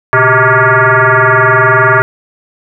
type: tone with frequency modulation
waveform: sine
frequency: 119.3 Hz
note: A#2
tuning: 41 cents sharp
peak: -4 dBFS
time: 0.13-2.02 s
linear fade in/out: 0 ms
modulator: 258 Hz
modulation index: 6.6
effects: none